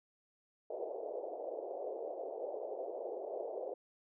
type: band-pass noise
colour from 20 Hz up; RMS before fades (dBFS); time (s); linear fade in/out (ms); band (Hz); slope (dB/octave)
pink; -42; 0.7-3.74; 5; 400 to 690; 48
effects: none